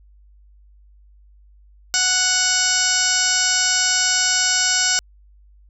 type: harmonic tone with a mistuned harmonic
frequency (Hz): 740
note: F#5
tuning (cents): 0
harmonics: 1 / 2 / 3 / 4 / 5 / 6 / 7 / 8 / 9 / 10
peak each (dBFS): -32 / -23 / -29 / -26 / -31 / -26 / -23 / -23 / -30 / -22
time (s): 1.94-4.99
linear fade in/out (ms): 0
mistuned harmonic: 8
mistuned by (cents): -27
effects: added 50 Hz sine -47 dBFS peak until 5.69 s